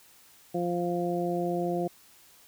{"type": "harmonic tone", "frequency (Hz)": 174.61, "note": "F3", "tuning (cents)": 0, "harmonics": [1, 2, 3, 4], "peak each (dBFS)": [-32, -30, -34, -33], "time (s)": [0.54, 1.88], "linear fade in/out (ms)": 10, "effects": ["white hiss -57 dBFS RMS until 2.47 s"]}